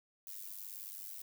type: noise with amplitude modulation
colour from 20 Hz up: violet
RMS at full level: -43 dBFS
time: 0.27-1.22 s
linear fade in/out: 2 ms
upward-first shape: sine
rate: 98.8 Hz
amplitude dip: 85%
effects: none